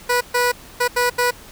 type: tone bursts at uneven times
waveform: 15% pulse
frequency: 489.4 Hz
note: B4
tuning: 16 cents flat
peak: -9 dBFS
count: 5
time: 0.09-0.21 / 0.34-0.52 / 0.8-0.88 / 0.96-1.1 / 1.18-1.31 s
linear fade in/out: 10 ms
effects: pink hiss -42 dBFS RMS until 1.51 s